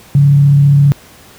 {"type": "tone with frequency modulation", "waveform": "sine", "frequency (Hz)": 141.8, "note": "C#3", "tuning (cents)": 40, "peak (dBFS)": -4, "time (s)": [0.15, 0.92], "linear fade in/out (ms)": 0, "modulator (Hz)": 34.9, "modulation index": 0.24, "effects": ["pink hiss -40 dBFS RMS until 1.38 s", "high-pass 60 Hz 12 dB/octave"]}